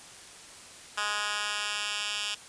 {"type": "tone with high-pass filter sweep", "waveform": "10% pulse", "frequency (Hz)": 207.7, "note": "G#3", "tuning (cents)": 0, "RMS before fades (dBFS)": -32, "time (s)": [0.97, 2.35], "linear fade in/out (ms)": 10, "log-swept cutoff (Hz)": [1500, 2700], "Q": 1.6, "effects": ["white hiss -48 dBFS RMS until 2.48 s", "resampled to 22050 Hz"]}